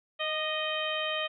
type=harmonic tone with a mistuned harmonic; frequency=622.3 Hz; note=D#5; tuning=in tune; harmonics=1 / 2 / 3 / 4 / 5 / 6; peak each=-34 / -37 / -37 / -37 / -34 / -42 dBFS; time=0.19-1.28 s; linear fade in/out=20 ms; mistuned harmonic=2; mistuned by=-26 cents; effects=none